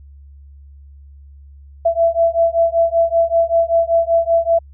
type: beating tone pair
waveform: sine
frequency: 666 / 671.2 Hz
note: E5 / E5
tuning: +18 / +31 cents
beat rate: 5.2 Hz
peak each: -15 dBFS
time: 1.85-4.59 s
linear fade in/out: 10 ms
effects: added 70 Hz sine -38 dBFS peak until 4.73 s